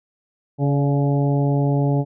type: harmonic tone with a mistuned harmonic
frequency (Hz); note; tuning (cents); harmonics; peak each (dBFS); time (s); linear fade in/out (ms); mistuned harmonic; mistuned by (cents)
141; C#3; +30; 1 / 2 / 3 / 4 / 5 / 6; -17 / -23 / -27 / -29 / -31 / -33; 0.58-2.05; 50; 4; +34
effects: none